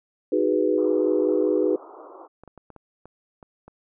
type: chord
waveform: sine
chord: G# minor seventh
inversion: second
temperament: equal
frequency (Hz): 311.1 / 370 / 415.3 / 493.9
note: D#4 / F#4 / G#4 / B4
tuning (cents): 0 / 0 / 0 / 0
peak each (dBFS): -24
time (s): 0.32-1.76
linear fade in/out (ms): 5
type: band-pass noise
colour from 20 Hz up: pink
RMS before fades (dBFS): -44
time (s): 0.77-2.28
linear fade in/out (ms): 20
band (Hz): 300 to 1300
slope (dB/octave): 96
type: clicks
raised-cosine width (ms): 1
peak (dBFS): -30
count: 8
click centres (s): 2.436 / 2.477 / 2.577 / 2.703 / 2.763 / 3.056 / 3.428 / 3.68
effects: none